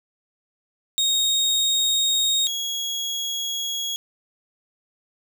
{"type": "tone pair in turn", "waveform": "30% pulse", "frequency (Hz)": [3729, 3322], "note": ["A#7", "G#7"], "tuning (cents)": [0, 0], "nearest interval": "major second", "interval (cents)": 200, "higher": "first", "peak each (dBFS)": [-16, -22], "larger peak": "first", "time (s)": [[0.98, 2.47], [2.47, 3.96]], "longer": "neither", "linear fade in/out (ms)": 0, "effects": []}